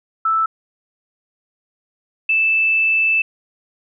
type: tone pair in turn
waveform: sine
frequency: 1318.5 / 2637 Hz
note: E6 / E7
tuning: 0 / 0 cents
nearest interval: octave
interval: 1200 cents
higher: second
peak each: -14 / -13 dBFS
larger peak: second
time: 0.25-0.46 / 2.29-3.22 s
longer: second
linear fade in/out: 5 ms
effects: none